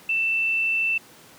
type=tone; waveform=sine; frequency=2667 Hz; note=E7; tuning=20 cents sharp; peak=-20 dBFS; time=0.09-0.98 s; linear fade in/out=5 ms; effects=pink hiss -49 dBFS RMS until 1.38 s + high-pass 150 Hz 12 dB/octave